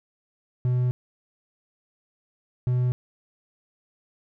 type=tone bursts at uneven times; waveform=triangle; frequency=124.7 Hz; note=B2; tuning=17 cents sharp; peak=-18 dBFS; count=2; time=0.65-0.91 / 2.67-2.92 s; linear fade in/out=0 ms; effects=none